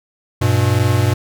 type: tone pair together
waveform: square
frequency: 98 / 120.21 Hz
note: G2 / B2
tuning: 0 / -46 cents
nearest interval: major third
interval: 354 cents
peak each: -16 dBFS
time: 0.41-1.14 s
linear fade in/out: 10 ms
effects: none